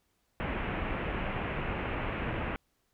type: low-pass noise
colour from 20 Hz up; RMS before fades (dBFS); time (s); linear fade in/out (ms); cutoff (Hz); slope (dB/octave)
pink; -34; 0.4-2.56; 0; 2800; 48
effects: pink hiss -75 dBFS RMS until 2.93 s